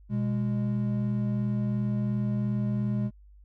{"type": "tone pair together", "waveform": "triangle", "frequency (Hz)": [122.78, 205.6], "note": ["B2", "G#3"], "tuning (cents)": [-10, -17], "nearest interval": "major sixth", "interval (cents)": 893, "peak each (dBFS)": -26, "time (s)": [0.09, 3.11], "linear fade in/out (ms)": 50, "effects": ["added 50 Hz sine -50 dBFS peak until 3.44 s"]}